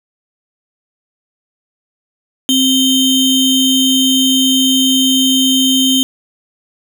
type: ring-modulated tone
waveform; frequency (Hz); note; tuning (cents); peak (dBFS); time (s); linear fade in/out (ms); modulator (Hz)
square; 1693; G#6; +33; -7; 2.49-6.03; 0; 1430
effects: none